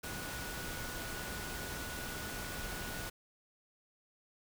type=tone in noise; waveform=sine; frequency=1465 Hz; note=F#6; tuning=18 cents flat; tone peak=-47 dBFS; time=0.03-3.1 s; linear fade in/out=10 ms; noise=pink; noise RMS=-42 dBFS; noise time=0.03-3.1 s; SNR=-8 dB; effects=none